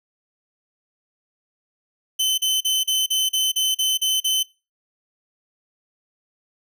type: tone bursts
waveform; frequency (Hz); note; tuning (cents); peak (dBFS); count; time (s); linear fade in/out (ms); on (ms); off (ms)
sawtooth; 3053; G7; -46; -15; 10; 2.19-4.432; 10; 190; 38
effects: noise-tail reverb RT60 0.3 s tail -23 dB re dry